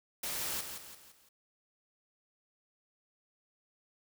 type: noise with echo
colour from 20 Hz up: white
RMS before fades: -37 dBFS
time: 0.23-0.61 s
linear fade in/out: 5 ms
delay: 170 ms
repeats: 4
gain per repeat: -7 dB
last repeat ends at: 1.29 s
effects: none